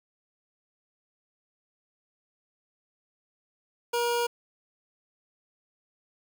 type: tone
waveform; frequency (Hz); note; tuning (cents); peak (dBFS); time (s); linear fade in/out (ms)
25% pulse; 475.7; A#4; +35; -21; 3.93-4.27; 10
effects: 8-bit